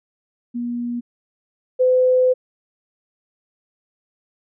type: tone pair in turn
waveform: sine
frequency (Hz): 240 / 508.5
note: B3 / C5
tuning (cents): -49 / -50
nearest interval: octave + minor second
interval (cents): 1299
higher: second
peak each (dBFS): -22 / -12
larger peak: second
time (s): 0.54-1.01 / 1.79-2.34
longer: second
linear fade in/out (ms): 20
effects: none